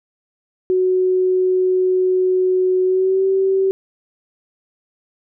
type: tone with pitch glide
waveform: sine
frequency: 370 to 384.2 Hz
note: F#4 to G4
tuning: 0 to -35 cents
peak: -13 dBFS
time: 0.7-3.71 s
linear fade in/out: 0 ms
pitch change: +65 cents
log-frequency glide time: 2.84-3.25 s
effects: none